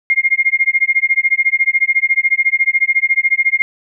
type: tone with tremolo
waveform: sine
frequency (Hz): 2128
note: C7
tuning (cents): +29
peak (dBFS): -7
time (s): 0.1-3.62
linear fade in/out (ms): 0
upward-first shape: sine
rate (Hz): 14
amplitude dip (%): 100
effects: none